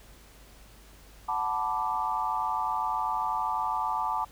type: chord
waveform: sine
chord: B minor seventh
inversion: second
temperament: equal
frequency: 740 / 880 / 987.8 / 1174.7 Hz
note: F#5 / A5 / B5 / D6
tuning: 0 / 0 / 0 / 0 cents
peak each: -35 / -30 / -33 / -32 dBFS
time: 1.28-4.25 s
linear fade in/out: 10 ms
effects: added 50 Hz sine -53 dBFS peak until 4.31 s + pink hiss -55 dBFS RMS until 4.31 s